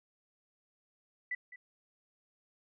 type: tone with echo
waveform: sine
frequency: 1982 Hz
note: B6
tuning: 6 cents sharp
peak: -33 dBFS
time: 1.31-1.35 s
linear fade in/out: 5 ms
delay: 210 ms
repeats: 1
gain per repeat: -14 dB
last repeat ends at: 1.56 s
effects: none